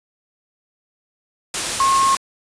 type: tone in noise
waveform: sine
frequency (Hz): 1081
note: C#6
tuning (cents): -44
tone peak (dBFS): -13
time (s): 1.8-2.15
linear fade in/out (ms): 2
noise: white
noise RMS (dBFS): -22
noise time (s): 1.54-2.17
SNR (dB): +6
effects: resampled to 22050 Hz